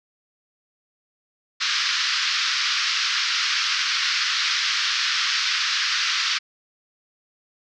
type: band-pass noise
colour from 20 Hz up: white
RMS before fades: -23 dBFS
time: 1.6-6.39 s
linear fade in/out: 20 ms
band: 1200 to 5500 Hz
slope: 48 dB/octave
effects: none